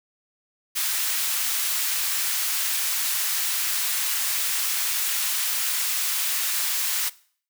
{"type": "high-pass noise", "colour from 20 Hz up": "white", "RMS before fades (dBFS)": -25, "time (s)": [0.75, 7.1], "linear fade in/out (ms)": 20, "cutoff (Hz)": 1300, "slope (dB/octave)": 12, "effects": ["noise-tail reverb RT60 0.5 s tail -20 dB re dry"]}